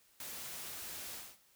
white noise with ADSR envelope, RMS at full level -43 dBFS, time 0.2-1.38 s, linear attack 3 ms, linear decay 3 ms, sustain -2 dB, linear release 240 ms, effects white hiss -68 dBFS RMS until 1.55 s

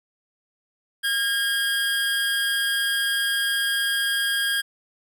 25% pulse tone with amplitude modulation, 1623 Hz, G#6, 40 cents flat, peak -16 dBFS, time 1.03-4.62 s, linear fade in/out 20 ms, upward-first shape sine, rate 236 Hz, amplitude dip 30%, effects none

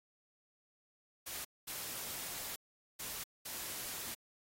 white noise bursts at uneven times, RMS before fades -43 dBFS, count 4, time 1.26-1.45 / 1.67-2.56 / 2.99-3.24 / 3.45-4.15 s, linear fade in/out 10 ms, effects AAC 48 kbps

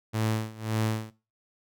sawtooth tone with tremolo, 110 Hz, A2, in tune, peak -20 dBFS, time 0.13-1.11 s, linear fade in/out 20 ms, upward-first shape sine, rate 1.8 Hz, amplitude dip 90%, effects noise-tail reverb RT60 0.3 s tail -18 dB re dry

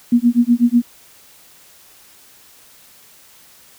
sine tone with tremolo, 239.4 Hz, A#3, 46 cents sharp, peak -7 dBFS, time 0.12-0.82 s, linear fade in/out 5 ms, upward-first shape sine, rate 8.1 Hz, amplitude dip 100%, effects white hiss -47 dBFS RMS until 3.78 s

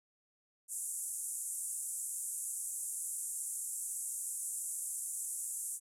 pink band-pass noise, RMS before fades -40 dBFS, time 0.68-5.8 s, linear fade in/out 50 ms, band 7600 to 11000 Hz, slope 48 dB/octave, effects none

